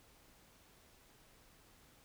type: silence
effects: pink hiss -65 dBFS RMS until 2.04 s